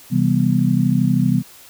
sine chord, C major seventh, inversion none, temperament just, 130.81 / 163.52 / 196.22 / 245.3 Hz, C3 / E3 / G3 / B3, 0 / -14 / +2 / -12 cents, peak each -19 dBFS, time 0.1-1.43 s, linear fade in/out 50 ms, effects white hiss -44 dBFS RMS until 1.69 s

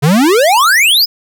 square exponential sweep, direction up, 134.5 to 5274 Hz, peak -7 dBFS, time 0.02-1.06 s, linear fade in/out 20 ms, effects none

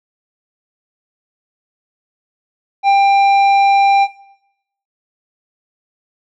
triangle tone with tanh clipping, 793 Hz, G5, 20 cents sharp, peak -9 dBFS, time 2.83-4.08 s, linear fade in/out 50 ms, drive 13 dB, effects noise-tail reverb RT60 0.8 s tail -18 dB re dry

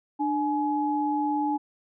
sine tone pair together, 297.2 / 844 Hz, D4 / G#5, +21 / +28 cents, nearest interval octave + tritone, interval 1807 cents, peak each -26 dBFS, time 0.19-1.58 s, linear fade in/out 20 ms, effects none

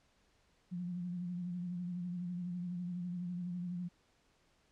sine tone with vibrato, 177.1 Hz, F3, 24 cents sharp, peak -37 dBFS, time 0.71-3.89 s, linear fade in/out 20 ms, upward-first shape sine, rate 12 Hz, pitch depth 42 cents each way, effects pink hiss -72 dBFS RMS until 4.71 s + low-pass 7000 Hz 12 dB/octave

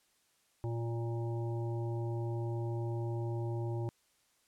harmonic tone, 116.4 Hz, A#2, 2 cents flat, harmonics 1 / 3 / 5 / 7 / 8, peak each -34 / -40 / -48 / -49 / -53 dBFS, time 0.64-3.89 s, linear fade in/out 0 ms, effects white hiss -72 dBFS RMS until 4.47 s + low-pass 11000 Hz 12 dB/octave

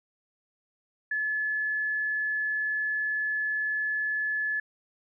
sine tone, 1719 Hz, A6, 41 cents flat, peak -26 dBFS, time 1.11-4.6 s, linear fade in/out 5 ms, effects none

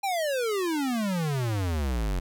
square exponential sweep, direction down, 818 to 43.31 Hz, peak -26 dBFS, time 0.03-2.2 s, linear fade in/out 10 ms, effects none

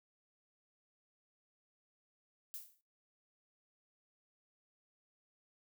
violet noise with exponential decay, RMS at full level -42 dBFS, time 2.54-2.81 s, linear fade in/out 0 ms, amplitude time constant 58 ms, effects noise-tail reverb RT60 0.3 s tail -22 dB re dry

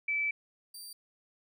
sine / 20% pulse tone pair in turn, 2312 / 4678 Hz, D7 / D8, -28 / -8 cents, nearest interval octave, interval 1220 cents, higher second, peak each -28 / -38 dBFS, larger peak first, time 0.08-0.31 / 0.74-0.93 s, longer first, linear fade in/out 5 ms, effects none

